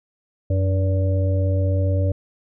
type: harmonic tone with a mistuned harmonic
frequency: 95.9 Hz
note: G2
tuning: 37 cents flat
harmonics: 1 / 3 / 5 / 6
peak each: -17 / -30 / -32 / -28 dBFS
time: 0.5-2.12 s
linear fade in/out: 5 ms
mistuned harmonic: 1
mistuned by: -59 cents
effects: none